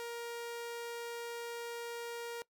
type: tone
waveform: sawtooth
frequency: 470.3 Hz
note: A#4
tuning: 15 cents sharp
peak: -36 dBFS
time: 0-2.42 s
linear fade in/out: 0 ms
effects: noise-tail reverb RT60 0.1 s tail -21 dB re dry